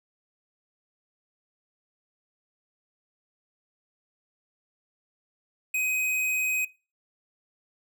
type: tone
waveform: square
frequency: 2516 Hz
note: D#7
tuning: 19 cents sharp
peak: -25 dBFS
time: 5.74-6.65 s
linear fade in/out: 5 ms
effects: noise-tail reverb RT60 0.3 s tail -20 dB re dry